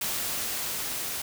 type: noise with level ramp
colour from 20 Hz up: white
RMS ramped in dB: -30 to -33 dBFS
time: 0.01-1.22 s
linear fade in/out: 5 ms
effects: none